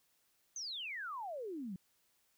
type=exponential sweep; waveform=sine; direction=down; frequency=6440 to 174.61 Hz; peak=-40 dBFS; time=0.56-1.76 s; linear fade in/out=2 ms; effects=white hiss -75 dBFS RMS until 2.37 s